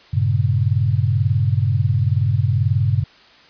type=chord; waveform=sine; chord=G diminished; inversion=none; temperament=equal; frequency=98 / 116.54 / 138.59 Hz; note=G2 / Bb2 / Db3; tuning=0 / 0 / 0 cents; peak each=-18 / -19 / -20 dBFS; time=0.13-3.04 s; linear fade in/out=10 ms; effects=white hiss -48 dBFS RMS until 3.49 s + resampled to 11025 Hz